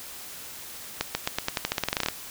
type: accelerating click train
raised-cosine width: 0.2 ms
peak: -7 dBFS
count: 17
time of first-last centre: 1.01-2.085 s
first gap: 140 ms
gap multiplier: 0.89
effects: white hiss -41 dBFS RMS until 2.3 s